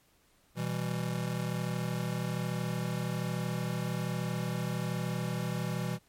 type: chord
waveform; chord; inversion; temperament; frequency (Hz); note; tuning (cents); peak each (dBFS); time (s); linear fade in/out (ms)
square; E minor; second; just; 123.61 / 164.81 / 197.78; B2 / E3 / G3; +2 / 0 / +16; -36 / -35 / -39; 0.55-5.99; 50
effects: pink hiss -67 dBFS RMS until 6.08 s + MP3 64 kbps